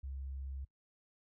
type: tone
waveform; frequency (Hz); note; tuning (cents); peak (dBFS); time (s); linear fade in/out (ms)
sine; 67.4; C#2; -48; -40; 0.03-0.65; 10
effects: noise-tail reverb RT60 0.1 s tail -21 dB re dry